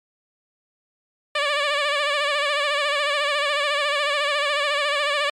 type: tone with vibrato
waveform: 10% pulse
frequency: 580 Hz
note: D5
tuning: 22 cents flat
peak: -11 dBFS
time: 1.35-5.3 s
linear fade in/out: 5 ms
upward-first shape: sine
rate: 14 Hz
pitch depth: 66 cents each way
effects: low-pass 5000 Hz 12 dB/octave + MP3 96 kbps